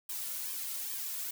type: noise with flanger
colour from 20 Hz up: blue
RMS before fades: -38 dBFS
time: 0.09-1.31 s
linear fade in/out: 5 ms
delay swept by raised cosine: 1.4 to 2.6 ms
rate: 2.4 Hz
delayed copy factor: -1
effects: none